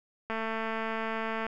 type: click train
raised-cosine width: 0.5 ms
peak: -19 dBFS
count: 261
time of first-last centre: 0.3-1.466 s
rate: 223 Hz
effects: none